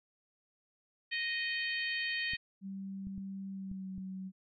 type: harmonic tone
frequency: 622.3 Hz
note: D#5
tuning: in tune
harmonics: 3 / 4 / 5 / 6 / 7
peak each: -36 / -38 / -41 / -46 / -43 dBFS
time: 1.11-2.37 s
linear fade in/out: 20 ms
type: clicks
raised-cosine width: 5 ms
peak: -35 dBFS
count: 5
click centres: 2.335 / 3.07 / 3.179 / 3.715 / 3.98 s
type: tone with pitch glide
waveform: sine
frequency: 194.2 to 189 Hz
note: G3 to F#3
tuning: -16 to +37 cents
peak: -39 dBFS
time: 2.61-4.32 s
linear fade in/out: 50 ms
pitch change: -47 cents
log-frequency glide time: 3.5-3.91 s
effects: none